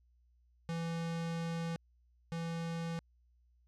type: tone pair in turn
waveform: square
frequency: 166.5 / 166.5 Hz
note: E3 / E3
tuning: +18 / +18 cents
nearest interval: unison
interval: 0 cents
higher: neither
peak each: -36 / -37 dBFS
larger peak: first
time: 0.69-1.76 / 2.32-2.99 s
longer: first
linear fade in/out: 0 ms
effects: added 60 Hz sine -66 dBFS peak until 3.67 s + low-pass 7000 Hz 12 dB/octave